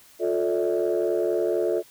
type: tone cluster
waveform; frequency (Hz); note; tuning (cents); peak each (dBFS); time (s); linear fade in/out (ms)
sine; 355.6 / 439.8 / 575 / 646; F4 / A4 / D5 / E5; +31 / -1 / -37 / -35; -24 / -25 / -28 / -28; 0.19-1.83; 50
effects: tanh soft clip ceiling -14 dBFS + white hiss -53 dBFS RMS until 1.9 s